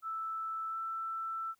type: tone with pitch glide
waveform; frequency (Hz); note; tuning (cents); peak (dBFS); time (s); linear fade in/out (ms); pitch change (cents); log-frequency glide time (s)
sine; 1318.5 to 1330; E6 to E6; 0 to +15; -35; 0.02-1.55; 50; +15; 0.69-0.77
effects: white hiss -75 dBFS RMS until 1.59 s